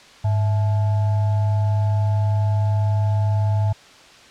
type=tone with frequency modulation; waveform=sine; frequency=103.3 Hz; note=G#2; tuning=9 cents flat; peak=-16 dBFS; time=0.24-3.73 s; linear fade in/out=10 ms; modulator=762 Hz; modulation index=0.3; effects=white hiss -46 dBFS RMS until 4.3 s + low-pass 5000 Hz 12 dB/octave